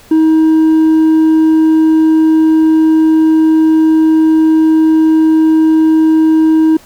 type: tone with hard clipping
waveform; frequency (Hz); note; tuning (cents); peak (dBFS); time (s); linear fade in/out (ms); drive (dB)
sine; 317.3; D#4; +34; -6; 0.11-6.77; 5; 2
effects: pink hiss -41 dBFS RMS until 6.85 s